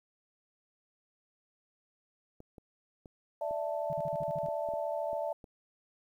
clicks, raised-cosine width 2 ms, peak -36 dBFS, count 10, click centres 2.404 / 2.582 / 3.058 / 3.51 / 4.221 / 4.486 / 4.688 / 4.737 / 5.131 / 5.442 s
sine chord, D suspended second, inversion none, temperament just, 587.3 / 660.7 / 881 Hz, D5 / E5 / A5, 0 / +4 / +2 cents, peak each -35 / -35 / -40 dBFS, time 3.41-5.33 s, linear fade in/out 5 ms
sine tone bursts, 154.6 Hz, D#3, 11 cents flat, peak -38 dBFS, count 8, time 3.9-4.462 s, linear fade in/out 0 ms, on 30 ms, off 46 ms
effects 11-bit

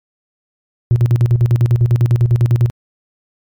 sine tone with tremolo, 118.9 Hz, A#2, 35 cents sharp, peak -4 dBFS, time 0.91-2.7 s, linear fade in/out 0 ms, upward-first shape square, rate 10 Hz, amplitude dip 75%, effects tanh soft clip ceiling -6 dBFS + MP3 96 kbps

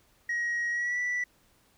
sine tone with pitch glide, 1894 to 1964.2 Hz, A#6 to B6, +27 to -10 cents, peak -25 dBFS, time 0.29-1.24 s, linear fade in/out 5 ms, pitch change +63 cents, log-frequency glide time 0.71-0.99 s, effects tanh soft clip ceiling -26 dBFS + pink hiss -65 dBFS RMS until 1.77 s

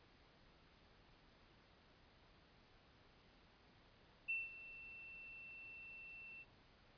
sine tone with ADSR envelope, 2688 Hz, E7, 33 cents sharp, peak -37 dBFS, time 4.28-6.45 s, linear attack 19 ms, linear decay 190 ms, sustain -16 dB, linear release 38 ms, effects pink hiss -68 dBFS RMS until 6.97 s + resampled to 11025 Hz

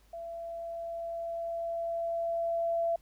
sine tone with level ramp, 673 Hz, E5, 36 cents sharp, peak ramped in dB -38 to -26 dBFS, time 0.13-2.96 s, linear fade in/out 5 ms, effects added 50 Hz sine -60 dBFS peak until 3.01 s + pink hiss -67 dBFS RMS until 3.01 s

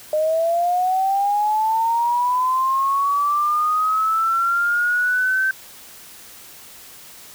sine linear sweep, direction up, 609 to 1554 Hz, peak -16 dBFS, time 0.13-5.51 s, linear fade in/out 2 ms, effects white hiss -42 dBFS RMS until 7.34 s

